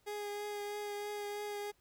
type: tone with vibrato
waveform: 30% pulse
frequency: 412.9 Hz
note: G#4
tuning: 10 cents flat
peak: -36 dBFS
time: 0.06-1.72 s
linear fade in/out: 20 ms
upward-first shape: triangle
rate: 3.1 Hz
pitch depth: 17 cents each way
effects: pink hiss -73 dBFS RMS until 1.8 s